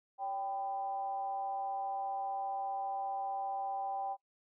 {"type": "tone with frequency modulation", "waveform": "sine", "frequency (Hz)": 784, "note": "G5", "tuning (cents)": 0, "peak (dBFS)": -34, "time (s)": [0.18, 4.17], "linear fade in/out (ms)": 50, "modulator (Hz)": 217, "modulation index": 0.42, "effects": ["noise-tail reverb RT60 0.1 s tail -20 dB re dry"]}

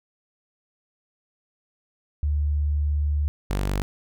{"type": "tone pair in turn", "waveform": ["sine", "sawtooth"], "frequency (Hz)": [73.6, 48.71], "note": ["D2", "G1"], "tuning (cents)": [4, -10], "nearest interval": "perfect fifth", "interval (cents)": 714, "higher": "first", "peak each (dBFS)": [-20, -19], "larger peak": "second", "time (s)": [[2.23, 3.28], [3.5, 3.82]], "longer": "first", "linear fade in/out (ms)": 0, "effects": []}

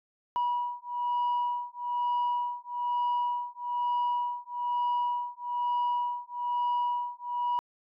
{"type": "beating tone pair", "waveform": "sine", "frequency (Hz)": [970, 971.1], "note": ["B5", "B5"], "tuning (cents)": [-31, -29], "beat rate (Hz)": 1.1, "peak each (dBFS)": -29, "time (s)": [0.36, 7.59], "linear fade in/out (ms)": 0, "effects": ["tanh soft clip ceiling -23 dBFS"]}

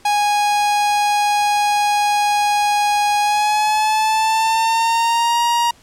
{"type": "tone with pitch glide", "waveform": "45% pulse", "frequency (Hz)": [827, 944.5], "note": ["G#5", "A#5"], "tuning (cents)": [-8, 22], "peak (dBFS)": -14, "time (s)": [0.05, 5.71], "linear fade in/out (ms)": 5, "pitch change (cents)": 230, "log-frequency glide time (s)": [3.2, 5.41], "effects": ["pink hiss -49 dBFS RMS until 5.82 s", "low-pass 10000 Hz 12 dB/octave"]}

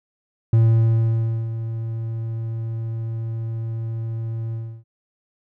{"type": "tone with ADSR envelope", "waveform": "triangle", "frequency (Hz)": 113.4, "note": "A#2", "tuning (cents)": -47, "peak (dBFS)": -9, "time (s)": [0.53, 4.84], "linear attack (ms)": 3, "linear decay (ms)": 950, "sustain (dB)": -13, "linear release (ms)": 310, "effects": []}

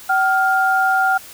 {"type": "tone pair together", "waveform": "sine", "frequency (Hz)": [763, 1405.8], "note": ["G5", "F6"], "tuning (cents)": [-47, 11], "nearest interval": "major seventh", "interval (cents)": 1058, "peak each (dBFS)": -16, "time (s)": [0.09, 1.18], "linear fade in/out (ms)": 10, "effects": ["white hiss -39 dBFS RMS until 1.33 s"]}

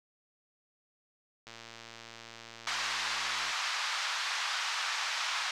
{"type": "click train", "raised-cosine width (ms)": 0.2, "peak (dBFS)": -29, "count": 235, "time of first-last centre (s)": [1.47, 3.505], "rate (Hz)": 115}
{"type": "band-pass noise", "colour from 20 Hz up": "pink", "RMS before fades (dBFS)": -34, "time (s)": [2.67, 5.51], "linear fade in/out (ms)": 2, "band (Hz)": [980, 5900], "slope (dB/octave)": 24}
{"effects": []}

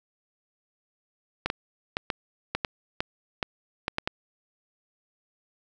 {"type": "clicks", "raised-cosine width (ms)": 0.3, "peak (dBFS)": -10, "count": 11, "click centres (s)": [1.46, 1.501, 1.969, 2.102, 2.55, 2.648, 3.005, 3.428, 3.881, 3.984, 4.075], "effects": []}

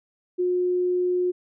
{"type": "tone", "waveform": "sine", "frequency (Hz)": 360, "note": "F#4", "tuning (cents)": -47, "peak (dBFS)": -20, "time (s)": [0.38, 1.32], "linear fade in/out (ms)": 20, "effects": []}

